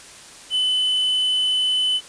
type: tone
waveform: triangle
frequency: 3017 Hz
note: F#7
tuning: 33 cents sharp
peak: -16 dBFS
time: 0.5-2.01 s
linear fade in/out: 50 ms
effects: white hiss -42 dBFS RMS until 2.08 s + resampled to 22050 Hz